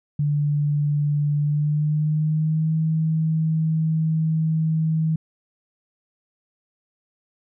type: tone with pitch glide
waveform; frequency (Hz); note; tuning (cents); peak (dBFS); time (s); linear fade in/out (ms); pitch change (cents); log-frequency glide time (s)
sine; 146.8 to 159.16; D3 to D#3; 0 to +40; -18; 0.19-5.16; 5; +140; 1.39-2.74
effects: none